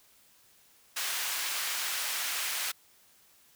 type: high-pass noise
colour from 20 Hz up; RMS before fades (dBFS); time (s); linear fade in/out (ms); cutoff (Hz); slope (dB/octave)
pink; -33; 0.96-2.72; 10; 1500; 12
effects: white hiss -62 dBFS RMS until 3.55 s